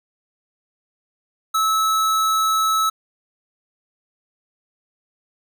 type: tone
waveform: square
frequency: 1300 Hz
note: E6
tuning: 24 cents flat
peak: -17 dBFS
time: 1.54-2.9 s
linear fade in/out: 10 ms
effects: none